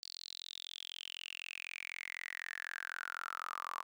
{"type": "tone with high-pass filter sweep", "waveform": "sawtooth", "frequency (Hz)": 44, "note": "F1", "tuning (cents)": 14, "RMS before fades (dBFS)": -45, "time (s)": [0.02, 3.83], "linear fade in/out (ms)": 10, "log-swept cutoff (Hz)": [4500, 1100], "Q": 9.5, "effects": []}